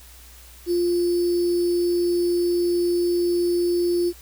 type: tone with sample-and-hold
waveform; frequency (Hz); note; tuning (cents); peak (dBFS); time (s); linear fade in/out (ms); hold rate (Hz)
sine; 349.2; F4; 0; -18; 0.66-4.13; 50; 4900
effects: added 60 Hz sine -46 dBFS peak until 4.21 s + white hiss -48 dBFS RMS until 4.21 s